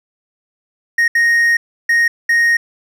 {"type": "tone bursts at uneven times", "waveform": "triangle", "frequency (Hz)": 1864.7, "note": "A#6", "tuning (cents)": 0, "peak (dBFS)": -8, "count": 4, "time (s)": [[0.98, 1.08], [1.15, 1.57], [1.89, 2.08], [2.29, 2.57]], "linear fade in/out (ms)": 5, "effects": []}